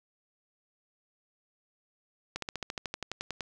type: slowing click train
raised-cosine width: 0.2 ms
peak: -17 dBFS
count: 14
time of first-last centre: 2.36-3.407 s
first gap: 63 ms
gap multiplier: 1.04
effects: none